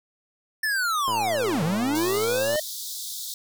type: linear two-way sweep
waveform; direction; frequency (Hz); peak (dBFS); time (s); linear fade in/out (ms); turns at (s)
square; down then up; 1790 to 146.83 to 624; -23; 0.63-2.6; 5; 1.63
type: click train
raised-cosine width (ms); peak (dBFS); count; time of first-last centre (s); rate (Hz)
1; -20; 165; 1.08-2.557; 111
type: high-pass noise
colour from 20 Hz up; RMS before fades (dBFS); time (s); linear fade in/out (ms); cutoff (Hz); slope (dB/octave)
pink; -34; 1.95-3.34; 2; 3500; 96
effects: none